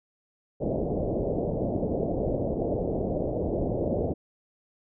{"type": "low-pass noise", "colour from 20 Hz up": "white", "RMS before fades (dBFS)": -28, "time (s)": [0.6, 4.14], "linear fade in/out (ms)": 20, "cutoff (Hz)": 640, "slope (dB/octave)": 48, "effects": []}